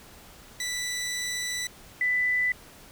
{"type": "tone pair in turn", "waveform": ["15% pulse", "sine"], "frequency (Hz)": [1975.5, 1991.5], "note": ["B6", "B6"], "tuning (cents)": [0, 14], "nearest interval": "unison", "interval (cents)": 14, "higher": "second", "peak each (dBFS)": [-23, -22], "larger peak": "second", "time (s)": [[0.6, 1.67], [2.01, 2.52]], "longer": "first", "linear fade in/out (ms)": 2, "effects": ["pink hiss -50 dBFS RMS until 2.91 s"]}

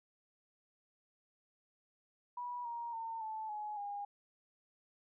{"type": "tone with pitch steps", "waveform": "sine", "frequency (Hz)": [975, 940.2, 906.6, 874.2, 842.9, 812.8], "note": ["B5", "A#5", "A#5", "A5", "G#5", "G#5"], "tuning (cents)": [-23, 15, -48, -11, 25, -38], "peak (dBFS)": -39, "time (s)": [2.37, 4.05], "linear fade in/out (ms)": 5, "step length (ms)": 280, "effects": []}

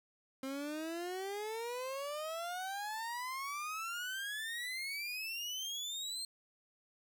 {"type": "exponential sweep", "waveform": "30% pulse", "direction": "up", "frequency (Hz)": [262.8, 4216], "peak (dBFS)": -36, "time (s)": [0.43, 6.25], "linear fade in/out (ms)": 2, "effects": []}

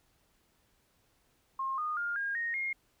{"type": "tone with pitch steps", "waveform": "sine", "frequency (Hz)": [1069, 1228, 1410.6, 1620.3, 1861.2, 2138], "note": ["C6", "D#6", "F6", "G#6", "A#6", "C7"], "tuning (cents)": [37, -23, 17, -43, -3, 37], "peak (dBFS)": -31, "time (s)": [1.59, 2.73], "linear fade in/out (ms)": 5, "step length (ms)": 190, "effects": ["pink hiss -71 dBFS RMS until 3 s"]}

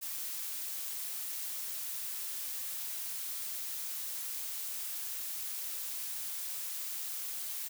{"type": "noise", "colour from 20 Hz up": "blue", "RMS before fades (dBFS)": -39, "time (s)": [0.01, 7.69], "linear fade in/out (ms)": 20, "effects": []}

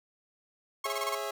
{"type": "tone bursts", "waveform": "sawtooth", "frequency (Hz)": 1087, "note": "C#6", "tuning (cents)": -34, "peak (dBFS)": -27, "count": 6, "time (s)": [0.84, 1.151], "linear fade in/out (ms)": 5, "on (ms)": 31, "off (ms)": 25}
{"type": "chord", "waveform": "25% pulse", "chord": "C# minor", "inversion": "second", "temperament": "equal with one note detuned", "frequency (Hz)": [415.3, 546.4, 659.3], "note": ["G#4", "C#5", "E5"], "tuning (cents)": [0, -25, 0], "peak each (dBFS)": -34, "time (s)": [0.85, 1.31], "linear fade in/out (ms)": 5}
{"effects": []}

